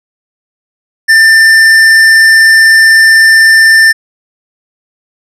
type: tone with hard clipping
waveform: sine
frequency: 1788 Hz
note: A6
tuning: 27 cents sharp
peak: -3 dBFS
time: 1.08-3.93 s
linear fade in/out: 20 ms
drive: 10 dB
effects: none